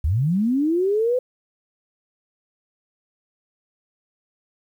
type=linear sweep; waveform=sine; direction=up; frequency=65.41 to 513 Hz; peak=-17 dBFS; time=0.04-1.19 s; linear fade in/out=5 ms; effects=9-bit